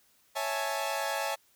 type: chord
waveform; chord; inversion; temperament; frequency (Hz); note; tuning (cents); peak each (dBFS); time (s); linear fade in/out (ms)
sawtooth; A major seventh; first; equal; 554.4 / 659.3 / 830.6 / 880; C#5 / E5 / G#5 / A5; 0 / 0 / 0 / 0; -32; 0.35-1.36; 20
effects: white hiss -66 dBFS RMS until 1.55 s